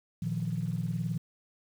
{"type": "chord", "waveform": "sine", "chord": "Bb suspended fourth", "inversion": "none", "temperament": "equal", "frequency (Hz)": [116.54, 155.56, 174.61], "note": ["Bb2", "Eb3", "F3"], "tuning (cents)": [0, 0, 0], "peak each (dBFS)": [-34, -33, -33], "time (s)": [0.22, 1.18], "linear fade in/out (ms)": 5, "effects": ["tanh soft clip ceiling -21 dBFS", "9-bit"]}